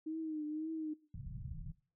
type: tone with vibrato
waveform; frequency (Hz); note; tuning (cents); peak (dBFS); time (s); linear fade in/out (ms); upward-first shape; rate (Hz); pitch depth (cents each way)
sine; 311.1; D#4; 0; -37; 0.06-0.94; 10; triangle; 1.9; 71
type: low-pass noise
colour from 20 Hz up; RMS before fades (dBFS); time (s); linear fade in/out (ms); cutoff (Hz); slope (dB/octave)
white; -45; 1.14-1.72; 5; 160; 48
effects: noise-tail reverb RT60 0.4 s tail -19 dB re dry